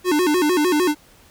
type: tone with vibrato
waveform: square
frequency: 329.6 Hz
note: E4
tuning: in tune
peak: -16 dBFS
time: 0.04-0.95 s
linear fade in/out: 50 ms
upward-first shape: square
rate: 6.6 Hz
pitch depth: 170 cents each way
effects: pink hiss -51 dBFS RMS until 1.3 s